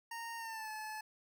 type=tone with pitch glide; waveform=25% pulse; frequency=925 to 863.1 Hz; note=A#5 to A5; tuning=-14 to -34 cents; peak=-38 dBFS; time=0.11-1.01 s; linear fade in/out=5 ms; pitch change=-120 cents; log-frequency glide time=0.37-0.7 s; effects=none